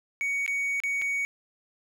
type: tone with dropouts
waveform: triangle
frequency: 2240 Hz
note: C#7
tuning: 18 cents sharp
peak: -24 dBFS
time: 0.21-1.25 s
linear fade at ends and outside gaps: 0 ms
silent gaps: 0.463-0.478 / 0.802-0.836 / 1.016-1.02 s
effects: none